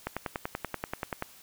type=click train; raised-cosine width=0.5 ms; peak=-16 dBFS; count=13; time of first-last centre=0.07-1.224 s; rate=10.4 Hz; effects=white hiss -54 dBFS RMS until 1.42 s